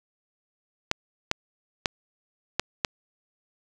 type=clicks; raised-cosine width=0.2 ms; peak=-5 dBFS; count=5; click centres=0.914 / 1.314 / 1.858 / 2.596 / 2.848 s; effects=none